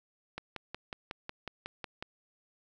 click train, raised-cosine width 0.3 ms, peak -22 dBFS, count 10, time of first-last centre 0.38-2.025 s, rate 5.47 Hz, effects none

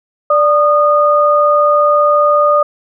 sine tone pair together, 588 / 1226.6 Hz, D5 / D#6, +2 / -25 cents, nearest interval octave + minor second, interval 1273 cents, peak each -10 dBFS, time 0.3-2.63 s, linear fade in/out 5 ms, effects none

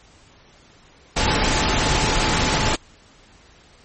sine tone in noise, 866 Hz, A5, 28 cents flat, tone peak -28 dBFS, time 1.16-2.76 s, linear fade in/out 10 ms, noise pink, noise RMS -19 dBFS, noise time 1.16-2.76 s, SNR -12 dB, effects pink hiss -51 dBFS RMS until 3.84 s + MP3 32 kbps

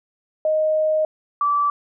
sine tone pair in turn, 622.3 / 1159.2 Hz, D#5 / D6, 0 / -23 cents, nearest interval major seventh, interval 1077 cents, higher second, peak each -16 dBFS, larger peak neither, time 0.45-1.05 / 1.41-1.7 s, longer first, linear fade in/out 2 ms, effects none

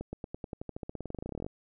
accelerating click train, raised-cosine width 2 ms, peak -24 dBFS, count 27, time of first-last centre 0.01-1.464 s, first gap 120 ms, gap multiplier 0.93, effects none

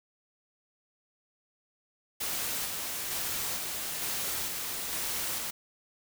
white noise with tremolo, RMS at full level -33 dBFS, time 2.2-5.51 s, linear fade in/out 10 ms, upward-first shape square, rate 1.1 Hz, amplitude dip 25%, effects none

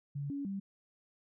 sine tone with pitch steps, 142.2 / 281.6 / 196.3 Hz, C#3 / C#4 / G3, +45 / +27 / +3 cents, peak -35 dBFS, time 0.15-0.6 s, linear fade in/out 10 ms, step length 150 ms, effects none

